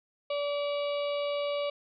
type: harmonic tone with a mistuned harmonic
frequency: 576 Hz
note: D5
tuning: 34 cents flat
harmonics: 1 / 2 / 4 / 5 / 6 / 7 / 8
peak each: -29 / -40 / -42 / -42 / -50 / -46 / -51 dBFS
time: 0.3-1.7 s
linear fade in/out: 5 ms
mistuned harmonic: 7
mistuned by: -85 cents
effects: none

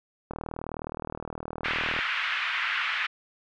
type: click train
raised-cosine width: 1 ms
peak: -20 dBFS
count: 67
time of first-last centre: 0.31-1.989 s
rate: 39.3 Hz
type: band-pass noise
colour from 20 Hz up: pink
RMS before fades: -29 dBFS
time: 1.64-3.07 s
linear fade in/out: 10 ms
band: 1400 to 2800 Hz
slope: 24 dB/octave
effects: none

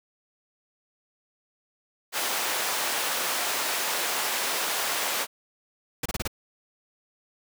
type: high-pass noise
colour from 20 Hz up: pink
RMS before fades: -28 dBFS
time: 2.12-5.27 s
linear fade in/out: 50 ms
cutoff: 640 Hz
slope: 12 dB/octave
type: noise bursts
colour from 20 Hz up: pink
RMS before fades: -29 dBFS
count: 5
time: 6.03-6.277 s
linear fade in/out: 5 ms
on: 27 ms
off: 28 ms
effects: none

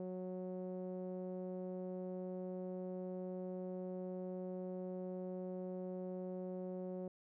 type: tone with low-pass filter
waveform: sawtooth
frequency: 183.8 Hz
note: F#3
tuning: 11 cents flat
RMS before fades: -44 dBFS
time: 0-7.08 s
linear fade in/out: 2 ms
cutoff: 510 Hz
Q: 3.1
effects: none

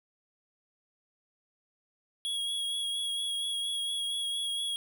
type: tone with vibrato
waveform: square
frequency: 3322 Hz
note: G#7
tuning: in tune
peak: -31 dBFS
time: 2.25-4.76 s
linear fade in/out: 0 ms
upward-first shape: sine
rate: 4.3 Hz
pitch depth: 20 cents each way
effects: 12-bit

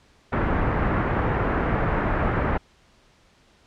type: low-pass noise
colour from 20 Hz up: pink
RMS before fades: -23 dBFS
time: 0.32-2.58 s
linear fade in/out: 10 ms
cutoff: 1800 Hz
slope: 24 dB/octave
effects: pink hiss -58 dBFS RMS until 3.66 s + low-pass 6000 Hz 12 dB/octave

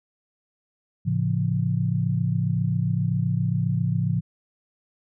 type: chord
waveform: sine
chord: A augmented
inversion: none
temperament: just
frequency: 110 / 137.5 / 171.88 Hz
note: A2 / C#3 / E#3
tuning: 0 / -14 / -27 cents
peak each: -25 dBFS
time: 1.05-4.21 s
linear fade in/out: 20 ms
effects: none

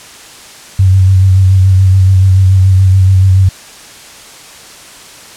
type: tone with vibrato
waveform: sine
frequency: 94.6 Hz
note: F#2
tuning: 39 cents sharp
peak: -3 dBFS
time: 0.79-3.49 s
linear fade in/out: 5 ms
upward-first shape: sine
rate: 7 Hz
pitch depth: 32 cents each way
effects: white hiss -33 dBFS RMS until 5.36 s + low-pass 9000 Hz 12 dB/octave

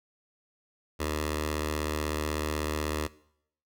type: tone with notch filter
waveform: 10% pulse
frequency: 76.2 Hz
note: D#2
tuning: 36 cents flat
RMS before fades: -31 dBFS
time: 0.99-3.08 s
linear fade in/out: 20 ms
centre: 170 Hz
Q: 0.74
effects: noise-tail reverb RT60 0.7 s tail -20 dB re dry

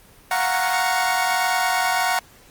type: chord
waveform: 25% pulse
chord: Gb major seventh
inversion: third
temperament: equal with one note detuned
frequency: 698.5 / 740 / 932.3 / 1105.5 Hz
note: F5 / Gb5 / Bb5 / Db6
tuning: 0 / 0 / 0 / -5 cents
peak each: -23 / -18 / -21 / -24 dBFS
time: 0.31-2.19 s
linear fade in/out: 2 ms
effects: pink hiss -50 dBFS RMS until 2.5 s + Opus 24 kbps

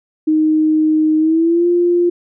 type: tone with pitch glide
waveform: sine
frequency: 311.1 to 349.2 Hz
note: D#4 to F4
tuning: 0 to 0 cents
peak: -10 dBFS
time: 0.27-2.1 s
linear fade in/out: 10 ms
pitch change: +200 cents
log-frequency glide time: 1.18-1.67 s
effects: none

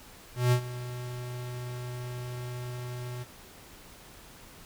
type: tone with ADSR envelope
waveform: square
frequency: 123.47 Hz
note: B2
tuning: in tune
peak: -20 dBFS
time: 0.35-3.25 s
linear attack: 170 ms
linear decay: 83 ms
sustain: -16 dB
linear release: 30 ms
effects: pink hiss -51 dBFS RMS until 4.65 s

